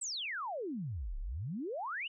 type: exponential two-way sweep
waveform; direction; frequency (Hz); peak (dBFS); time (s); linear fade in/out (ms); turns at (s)
sine; down then up; 8410 to 30.84 to 3046; -36; 0.01-2.08; 10; 1.18
effects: none

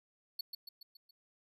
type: tone with echo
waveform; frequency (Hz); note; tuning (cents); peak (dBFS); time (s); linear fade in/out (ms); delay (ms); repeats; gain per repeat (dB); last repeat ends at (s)
square; 4426; C#8; -3; -36; 0.39-0.41; 5; 140; 5; -5; 1.11
effects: none

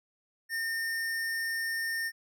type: tone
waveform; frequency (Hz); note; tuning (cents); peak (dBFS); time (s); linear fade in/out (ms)
square; 1819; A#6; -43; -31; 0.49-2.12; 50
effects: none

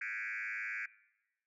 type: tone with frequency modulation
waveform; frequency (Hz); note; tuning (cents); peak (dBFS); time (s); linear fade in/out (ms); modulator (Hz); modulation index
sine; 1956; B6; -17; -36; 0.01-0.86; 5; 107; 4.3
effects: noise-tail reverb RT60 1.0 s tail -20 dB re dry + tanh soft clip ceiling -32 dBFS

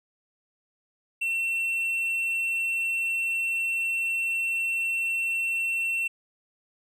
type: tone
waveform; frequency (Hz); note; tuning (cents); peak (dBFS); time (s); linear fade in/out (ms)
triangle; 2704; E7; +43; -23; 1.21-6.08; 10
effects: none

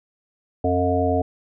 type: harmonic tone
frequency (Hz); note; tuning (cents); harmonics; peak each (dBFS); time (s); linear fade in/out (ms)
89.8; F2; +49; 1 / 3 / 5 / 7 / 8; -24 / -24 / -24 / -24 / -24; 0.64-1.22; 5
effects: none

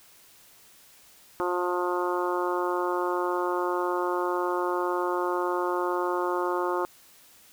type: harmonic tone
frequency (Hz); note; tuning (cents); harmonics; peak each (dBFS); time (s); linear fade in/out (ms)
178.2; F3; +35; 2 / 3 / 4 / 5 / 6 / 7 / 8; -28 / -33 / -37 / -32 / -33 / -34 / -40; 1.4-6.85; 0
effects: white hiss -55 dBFS RMS until 7.52 s

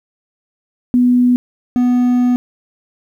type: tone pair in turn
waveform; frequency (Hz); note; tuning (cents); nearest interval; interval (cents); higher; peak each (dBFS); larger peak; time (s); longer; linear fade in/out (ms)
sine / triangle; 246.9 / 246.9; B3 / B3; 0 / 0; unison; 0; neither; -8; neither; 0.94-1.36 / 1.76-2.36; second; 0
effects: 8-bit

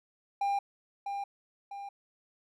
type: tone with echo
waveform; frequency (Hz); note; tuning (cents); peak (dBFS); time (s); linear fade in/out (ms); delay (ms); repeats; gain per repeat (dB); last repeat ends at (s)
triangle; 800; G5; +35; -25; 0.41-0.59; 5; 650; 2; -6; 1.89
effects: none

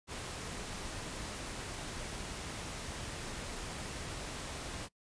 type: noise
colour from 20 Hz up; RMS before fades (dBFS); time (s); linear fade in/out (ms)
pink; -42; 0.07-4.89; 50
effects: noise-tail reverb RT60 0.1 s tail -22 dB re dry + resampled to 22050 Hz

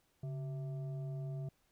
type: tone with frequency modulation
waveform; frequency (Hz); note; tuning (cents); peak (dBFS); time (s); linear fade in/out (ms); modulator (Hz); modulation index
sine; 139.7; C#3; +14; -38; 0.23-1.49; 5; 520; 0.35
effects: pink hiss -75 dBFS RMS until 1.71 s

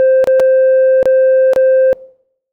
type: tone with dropouts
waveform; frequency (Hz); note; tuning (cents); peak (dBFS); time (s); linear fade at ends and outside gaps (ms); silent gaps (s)
sine; 523.3; C5; 0; -4; 0-1.93; 0; 0.242-0.273 / 0.397-0.401 / 1.029-1.056 / 1.534-1.561
effects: noise-tail reverb RT60 0.7 s tail -24 dB re dry + tanh soft clip ceiling -5 dBFS

